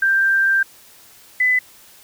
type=tone pair in turn; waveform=sine; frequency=1578 / 2005 Hz; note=G6 / B6; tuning=+11 / +26 cents; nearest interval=major third; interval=415 cents; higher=second; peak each=-13 dBFS; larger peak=neither; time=0.02-0.63 / 1.4-1.59 s; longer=first; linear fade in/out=5 ms; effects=white hiss -47 dBFS RMS until 2.03 s